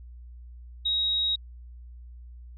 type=tone; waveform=sine; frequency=3796 Hz; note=A#7; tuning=31 cents sharp; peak=-23 dBFS; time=0.85-1.36 s; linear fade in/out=10 ms; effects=added 60 Hz sine -42 dBFS peak until 2.57 s